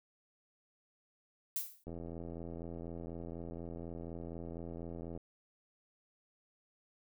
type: noise with exponential decay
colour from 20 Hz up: violet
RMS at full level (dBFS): -33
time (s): 1.56-1.84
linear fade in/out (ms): 2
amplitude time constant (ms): 59
type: click train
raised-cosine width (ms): 2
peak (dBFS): -32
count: 279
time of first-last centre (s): 1.87-5.176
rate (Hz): 84.1
effects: none